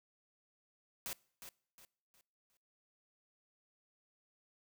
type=noise with echo; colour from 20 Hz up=white; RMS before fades=-42 dBFS; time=1.06-1.13 s; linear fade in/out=0 ms; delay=360 ms; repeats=4; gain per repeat=-9 dB; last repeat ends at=2.57 s; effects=noise-tail reverb RT60 0.6 s tail -24 dB re dry